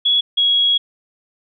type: tone pair in turn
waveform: sine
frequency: 3367 / 3321 Hz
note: G#7 / G#7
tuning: +23 / -1 cents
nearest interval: unison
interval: 24 cents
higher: first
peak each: -12 dBFS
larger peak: neither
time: 0.05-0.21 / 0.37-0.78 s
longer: second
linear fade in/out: 10 ms
effects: none